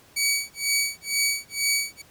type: tone with tremolo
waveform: 15% pulse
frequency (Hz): 2266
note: C#7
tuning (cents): +37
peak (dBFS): -13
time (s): 0.16-2.02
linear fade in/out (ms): 10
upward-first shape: sine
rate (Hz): 2.1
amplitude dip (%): 100
effects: pink hiss -54 dBFS RMS until 2.1 s + high-pass 60 Hz 12 dB/octave